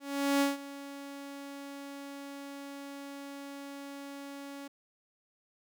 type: tone with ADSR envelope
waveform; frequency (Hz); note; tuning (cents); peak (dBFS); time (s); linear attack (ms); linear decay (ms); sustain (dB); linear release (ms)
sawtooth; 280; C#4; +18; -20; 0-4.68; 410; 160; -18; 9
effects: none